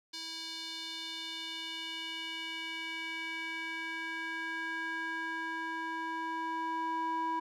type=tone with band-pass filter sweep; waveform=square; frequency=326.1 Hz; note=E4; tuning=19 cents flat; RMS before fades=-38 dBFS; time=0.13-7.4 s; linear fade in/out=10 ms; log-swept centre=4500 to 960 Hz; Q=2.9; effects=none